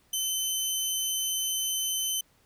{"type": "tone", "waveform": "15% pulse", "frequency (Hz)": 3061, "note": "G7", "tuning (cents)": -42, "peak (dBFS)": -20, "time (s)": [0.13, 2.21], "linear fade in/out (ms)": 5, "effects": ["pink hiss -65 dBFS RMS until 2.45 s"]}